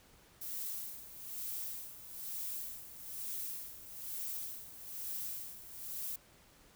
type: noise with tremolo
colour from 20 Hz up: violet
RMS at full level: -40 dBFS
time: 0.41-6.16 s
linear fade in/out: 5 ms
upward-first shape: sine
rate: 1.1 Hz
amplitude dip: 75%
effects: pink hiss -63 dBFS RMS until 6.75 s